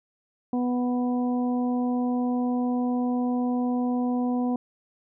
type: harmonic tone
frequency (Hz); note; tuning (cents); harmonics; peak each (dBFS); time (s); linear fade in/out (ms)
246.9; B3; 0; 1 / 2 / 3 / 4; -23 / -34 / -34 / -40; 0.53-4.56; 2
effects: none